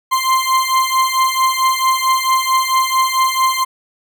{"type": "beating tone pair", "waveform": "40% pulse", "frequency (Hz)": [1044, 1048.5], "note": ["C6", "C6"], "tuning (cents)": [-4, 3], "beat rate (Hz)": 4.5, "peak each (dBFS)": -15, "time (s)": [0.11, 3.65], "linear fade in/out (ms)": 20, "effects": []}